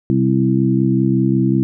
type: harmonic tone with a mistuned harmonic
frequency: 65.41 Hz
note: C2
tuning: in tune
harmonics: 2 / 3 / 4 / 5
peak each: -17 / -17 / -19 / -18 dBFS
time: 0.1-1.63 s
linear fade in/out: 0 ms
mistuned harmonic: 5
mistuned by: +22 cents
effects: none